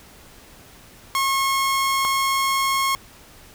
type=tone pair in turn; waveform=sawtooth; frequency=1085 / 1085 Hz; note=C#6 / C#6; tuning=-37 / -37 cents; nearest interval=unison; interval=0 cents; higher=neither; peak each=-15 dBFS; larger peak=neither; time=1.15-2.05 / 2.05-2.95 s; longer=neither; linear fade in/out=0 ms; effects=pink hiss -47 dBFS RMS until 3.54 s